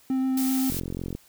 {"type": "tone with vibrato", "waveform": "triangle", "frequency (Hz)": 262.2, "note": "C4", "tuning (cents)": 4, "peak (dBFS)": -20, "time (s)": [0.1, 0.7], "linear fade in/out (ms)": 2, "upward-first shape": "triangle", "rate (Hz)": 7.7, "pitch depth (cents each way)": 11}
{"type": "noise", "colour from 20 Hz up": "blue", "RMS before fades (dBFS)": -32, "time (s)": [0.37, 0.8], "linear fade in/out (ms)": 5}
{"type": "click train", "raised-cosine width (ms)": 3, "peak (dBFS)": -19, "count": 21, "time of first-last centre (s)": [0.7, 1.15], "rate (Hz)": 44.4}
{"effects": ["white hiss -57 dBFS RMS until 1.28 s"]}